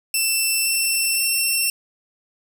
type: tone with pitch steps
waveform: 10% pulse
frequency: 2673 / 2690 / 2707 Hz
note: E7 / E7 / E7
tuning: +23 / +34 / +45 cents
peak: -10 dBFS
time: 0.14-1.7 s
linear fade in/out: 2 ms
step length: 520 ms
effects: 8-bit